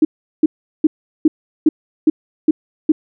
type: tone bursts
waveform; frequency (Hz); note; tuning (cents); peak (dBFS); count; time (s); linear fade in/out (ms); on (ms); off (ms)
sine; 311.1; D#4; 0; -6; 8; 0.02-2.92; 5; 30; 380
effects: none

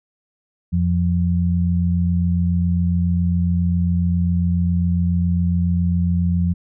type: tone pair together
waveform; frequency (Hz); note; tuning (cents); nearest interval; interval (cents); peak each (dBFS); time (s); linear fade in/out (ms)
sine; 87.31 / 174.61; F2 / F3; 0 / 0; octave; 1200; -18; 0.72-6.54; 20
effects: none

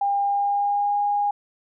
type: tone with pitch glide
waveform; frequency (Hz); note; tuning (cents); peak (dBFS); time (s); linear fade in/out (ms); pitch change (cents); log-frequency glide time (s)
sine; 803 to 818.5; G5 to G#5; +41 to -25; -19; 0.01-1.31; 5; +34; 0.21-0.98
effects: none

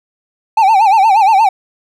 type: tone with vibrato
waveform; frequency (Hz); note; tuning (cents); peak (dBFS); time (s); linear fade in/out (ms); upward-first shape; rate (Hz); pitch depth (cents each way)
triangle; 830.6; G#5; 0; -4; 0.57-1.49; 5; sine; 8.5; 160
effects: none

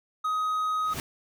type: tone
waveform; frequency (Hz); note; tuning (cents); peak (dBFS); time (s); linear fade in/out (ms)
triangle; 1258; D#6; +19; -23; 0.24-0.94; 10
type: noise with exponential growth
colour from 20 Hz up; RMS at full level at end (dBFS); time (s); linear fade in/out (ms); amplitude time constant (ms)
pink; -30; 0.77-1; 1; 48
effects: none

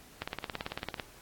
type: click train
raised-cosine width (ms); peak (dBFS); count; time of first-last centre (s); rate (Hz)
0.3; -18; 15; 0.22-0.998; 18
effects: pink hiss -55 dBFS RMS until 1.21 s + AAC 64 kbps

